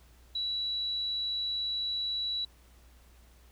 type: tone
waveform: sine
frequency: 3926 Hz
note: B7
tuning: 11 cents flat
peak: -30 dBFS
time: 0.35-2.45 s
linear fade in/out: 5 ms
effects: added 60 Hz sine -56 dBFS peak until 3.51 s + pink hiss -63 dBFS RMS until 3.51 s